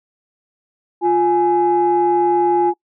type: tone pair together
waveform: sine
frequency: 351.1 / 835 Hz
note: F4 / G#5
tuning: +9 / +9 cents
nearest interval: octave + minor third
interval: 1500 cents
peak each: -14 dBFS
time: 1.01-2.74 s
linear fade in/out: 50 ms
effects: noise-tail reverb RT60 0.1 s tail -24 dB re dry + tanh soft clip ceiling -6 dBFS